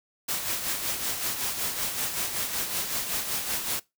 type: noise with tremolo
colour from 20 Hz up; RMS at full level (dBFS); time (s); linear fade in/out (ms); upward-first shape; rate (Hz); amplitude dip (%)
white; -28; 0.28-3.8; 10; sine; 5.3; 50
effects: noise-tail reverb RT60 0.2 s tail -21 dB re dry